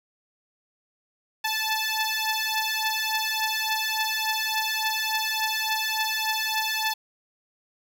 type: beating tone pair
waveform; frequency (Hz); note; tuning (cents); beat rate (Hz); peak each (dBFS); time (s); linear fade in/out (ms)
10% pulse; 872 / 875.5; A5 / A5; -16 / -9; 3.5; -19; 1.44-6.94; 10
effects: none